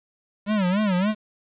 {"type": "tone with vibrato", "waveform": "square", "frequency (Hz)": 196, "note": "G3", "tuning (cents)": 0, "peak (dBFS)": -20, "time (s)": [0.46, 1.15], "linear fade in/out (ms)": 50, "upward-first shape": "sine", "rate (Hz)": 3.5, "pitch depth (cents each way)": 170, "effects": ["resampled to 8000 Hz", "8-bit"]}